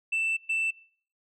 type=tone bursts at uneven times; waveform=sine; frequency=2661 Hz; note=E7; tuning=16 cents sharp; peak=-22 dBFS; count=2; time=0.12-0.37 / 0.49-0.71 s; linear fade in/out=10 ms; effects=noise-tail reverb RT60 0.5 s tail -23 dB re dry + tanh soft clip ceiling -23 dBFS